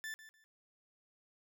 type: tone with echo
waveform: 40% pulse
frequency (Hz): 1760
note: A6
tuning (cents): 0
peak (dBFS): -40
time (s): 0.04-0.14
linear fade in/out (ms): 0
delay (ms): 150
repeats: 2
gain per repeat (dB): -13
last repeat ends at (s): 0.44
effects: none

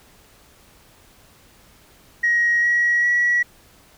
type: tone with pitch steps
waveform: sine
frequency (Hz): 1891 / 1910.8 / 1930.7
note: A#6 / A#6 / B6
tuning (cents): +24 / +42 / -40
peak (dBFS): -14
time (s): 2.23-3.43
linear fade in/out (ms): 10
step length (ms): 400
effects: tanh soft clip ceiling -11 dBFS + pink hiss -52 dBFS RMS until 3.97 s

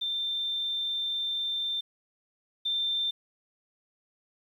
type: tone pair in turn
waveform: sine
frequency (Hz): 3576 / 3576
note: A7 / A7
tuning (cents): +27 / +27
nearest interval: unison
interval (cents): 0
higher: neither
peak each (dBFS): -28 / -26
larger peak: second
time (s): 0.01-1.81 / 2.65-3.11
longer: first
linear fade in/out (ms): 10
effects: 10-bit

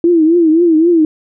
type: tone with vibrato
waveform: sine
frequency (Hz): 330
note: E4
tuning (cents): +2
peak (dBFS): -6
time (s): 0.04-1.05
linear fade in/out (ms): 2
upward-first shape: triangle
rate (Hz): 3.8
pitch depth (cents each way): 130
effects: none

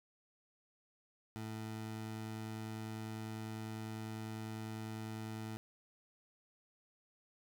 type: tone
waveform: 20% pulse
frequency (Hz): 110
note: A2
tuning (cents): 0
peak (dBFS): -37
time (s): 1.36-5.57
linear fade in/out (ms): 0
effects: none

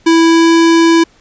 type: tone with pitch glide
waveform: square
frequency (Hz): 329.6 to 331.5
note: E4 to E4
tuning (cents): 0 to +10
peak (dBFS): -6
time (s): 0.06-1.04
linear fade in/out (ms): 10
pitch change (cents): +10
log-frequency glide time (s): 0.24-0.52
effects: pink hiss -49 dBFS RMS until 1.2 s + resampled to 16000 Hz

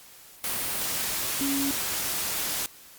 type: tone in noise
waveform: sine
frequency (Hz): 277.2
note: C#4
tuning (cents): 0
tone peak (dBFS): -26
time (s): 1.41-1.71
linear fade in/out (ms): 0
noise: white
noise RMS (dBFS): -29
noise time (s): 0.44-2.66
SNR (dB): 0
effects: white hiss -50 dBFS RMS until 2.98 s + Opus 48 kbps

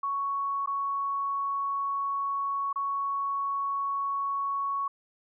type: tone with dropouts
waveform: sine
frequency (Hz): 1112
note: C#6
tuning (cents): +5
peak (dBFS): -27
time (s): 0.03-4.88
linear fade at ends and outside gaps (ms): 5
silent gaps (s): 0.661-0.673 / 2.729-2.758
effects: none

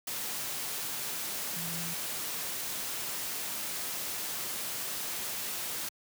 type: tone in noise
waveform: sine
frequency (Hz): 168.1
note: E3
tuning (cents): +34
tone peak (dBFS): -40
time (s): 1.56-1.94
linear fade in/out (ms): 5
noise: white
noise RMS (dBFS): -36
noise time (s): 0.07-5.89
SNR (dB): -7
effects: high-pass 100 Hz 12 dB/octave

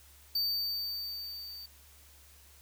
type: tone with level ramp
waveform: square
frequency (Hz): 4600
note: D8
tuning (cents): -37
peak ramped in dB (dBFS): -28 to -44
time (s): 0.35-1.66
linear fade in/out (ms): 5
effects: added 71 Hz sine -59 dBFS peak until 2.61 s + white hiss -59 dBFS RMS until 2.61 s

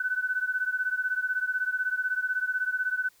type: beating tone pair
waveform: sine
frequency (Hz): 1500 / 1516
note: F#6 / F#6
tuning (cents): +23 / +42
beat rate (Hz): 16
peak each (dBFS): -28 / -30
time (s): 0-3.09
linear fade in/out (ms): 5
effects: white hiss -62 dBFS RMS until 3.2 s

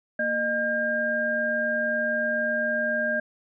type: tone cluster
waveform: sine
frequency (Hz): 231.8 / 612 / 1606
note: A#3 / D#5 / G6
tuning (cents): -10 / -29 / +41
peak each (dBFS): -33 / -27 / -25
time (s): 0.19-3.2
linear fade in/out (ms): 5
effects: none

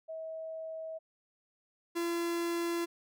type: tone pair in turn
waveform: sine / 45% pulse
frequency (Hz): 643 / 340.6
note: E5 / F4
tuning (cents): -43 / -43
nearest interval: major seventh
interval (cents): 1100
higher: first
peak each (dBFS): -38 / -31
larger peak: second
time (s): 0.08-0.99 / 1.95-2.86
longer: neither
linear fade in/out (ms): 20
effects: none

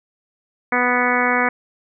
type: harmonic tone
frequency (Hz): 246.9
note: B3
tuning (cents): 0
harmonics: 1 / 2 / 3 / 4 / 5 / 6 / 7 / 8 / 9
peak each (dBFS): -24 / -24 / -24 / -24 / -24 / -24 / -24 / -24 / -24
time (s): 0.72-1.49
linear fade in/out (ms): 5
effects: none

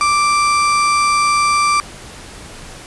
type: tone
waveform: 35% pulse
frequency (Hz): 1174.7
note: D6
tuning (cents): 0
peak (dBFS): -10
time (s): 0.01-1.8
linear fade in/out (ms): 0
effects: pink hiss -35 dBFS RMS until 2.86 s + resampled to 24000 Hz

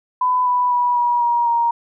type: tone with pitch steps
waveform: sine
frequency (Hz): 1002 / 988.8 / 975.7 / 962.8 / 950.1 / 937.6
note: B5 / B5 / B5 / B5 / A#5 / A#5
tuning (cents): +25 / +2 / -21 / -44 / +33 / +10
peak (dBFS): -14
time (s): 0.21-1.71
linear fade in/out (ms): 5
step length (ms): 250
effects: none

